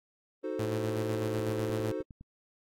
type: chord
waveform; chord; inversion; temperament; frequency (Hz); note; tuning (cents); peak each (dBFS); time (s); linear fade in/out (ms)
triangle; D# diminished seventh; none; equal; 311.1 / 370 / 440 / 523.3; D#4 / F#4 / A4 / C5; 0 / 0 / 0 / 0; -36; 0.43-2.03; 20
type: tone with tremolo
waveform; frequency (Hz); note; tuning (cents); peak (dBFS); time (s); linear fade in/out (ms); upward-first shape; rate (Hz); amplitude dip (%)
sawtooth; 110; A2; 0; -28; 0.59-1.92; 5; square; 8; 30
type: click train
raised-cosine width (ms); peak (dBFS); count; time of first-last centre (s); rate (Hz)
5; -35; 9; 1.39-2.211; 9.75
effects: AAC 64 kbps